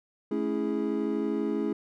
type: chord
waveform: triangle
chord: A major seventh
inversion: none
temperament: equal with one note detuned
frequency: 216.6 / 277.2 / 329.6 / 415.3 Hz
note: A3 / C#4 / E4 / G#4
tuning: -27 / 0 / 0 / 0 cents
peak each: -30 dBFS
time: 0.31-1.73 s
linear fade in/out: 5 ms
effects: none